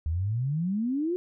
sine exponential sweep, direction up, 75.1 to 370 Hz, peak -25 dBFS, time 0.06-1.16 s, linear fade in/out 0 ms, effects none

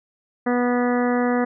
harmonic tone, 244.9 Hz, B3, 14 cents flat, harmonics 1 / 2 / 3 / 4 / 5 / 6 / 7 / 8, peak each -20 / -23 / -27 / -33 / -31 / -35 / -33 / -34 dBFS, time 0.46-1.45 s, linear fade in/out 10 ms, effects none

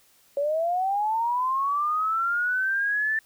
sine linear sweep, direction up, 554.4 to 1777 Hz, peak -22 dBFS, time 0.37-3.19 s, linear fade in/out 2 ms, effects white hiss -60 dBFS RMS until 3.25 s

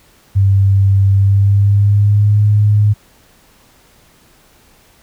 sine tone with pitch glide, 98 to 104.43 Hz, G2 to G#2, 0 to +10 cents, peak -7 dBFS, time 0.35-2.94 s, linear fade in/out 20 ms, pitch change +110 cents, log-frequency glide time 1.12-2.39 s, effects pink hiss -49 dBFS RMS until 5.02 s

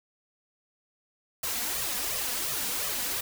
white noise with flanger, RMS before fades -31 dBFS, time 1.43-3.21 s, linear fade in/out 5 ms, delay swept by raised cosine 1.6 to 4.2 ms, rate 2.8 Hz, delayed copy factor +0.75, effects none

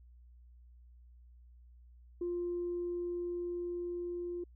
sine tone with level ramp, 350 Hz, F4, 4 cents sharp, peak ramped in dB -32 to -36 dBFS, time 2.21-4.44 s, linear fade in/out 5 ms, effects tanh soft clip ceiling -29 dBFS + added 60 Hz sine -55 dBFS peak until 4.55 s

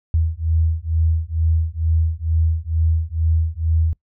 sine beating tone pair, 79.9 / 82.1 Hz, D#2 / E2, +47 / -6 cents, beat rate 2.2 Hz, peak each -19 dBFS, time 0.14-3.93 s, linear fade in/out 0 ms, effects noise-tail reverb RT60 0.1 s tail -23 dB re dry

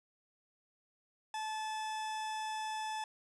40% pulse tone, 868 Hz, A5, 24 cents flat, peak -36 dBFS, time 1.34-3.04 s, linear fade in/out 2 ms, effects resampled to 22050 Hz + 11-bit

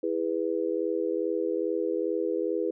sine chord, E major, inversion none, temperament just, 329.6 / 412 / 494.4 Hz, E4 / G#4 / B4, 0 / -14 / +2 cents, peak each -30 dBFS, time 0.03-2.71 s, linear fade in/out 5 ms, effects none

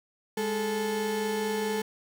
35% pulse tone pair together, 205.9 / 436.3 Hz, G#3 / A4, -15 / -15 cents, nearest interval octave + minor second, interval 1300 cents, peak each -31 / -27 dBFS, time 0.37-1.82 s, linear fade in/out 5 ms, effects none

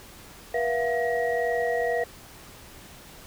sine tone cluster, 481 / 672 / 714 / 1900 Hz, B4 / E5 / F5 / A#6, -46 / +33 / +38 / +33 cents, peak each -26 / -28 / -32 / -31 dBFS, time 0.54-2.04 s, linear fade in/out 5 ms, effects pink hiss -47 dBFS RMS until 3.26 s

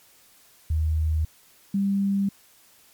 sine tone pair in turn, 78.5 / 197.92 Hz, D#2 / G3, +16 / +17 cents, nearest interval octave + major third, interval 1601 cents, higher second, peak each -20 dBFS, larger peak neither, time 0.7-1.25 / 1.74-2.29 s, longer neither, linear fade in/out 5 ms, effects white hiss -56 dBFS RMS until 2.93 s + MP3 96 kbps

